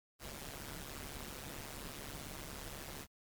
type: noise with amplitude modulation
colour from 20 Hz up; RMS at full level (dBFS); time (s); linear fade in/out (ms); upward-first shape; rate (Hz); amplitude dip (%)
pink; -43; 0.19-3.07; 50; sine; 142; 85
effects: MP3 96 kbps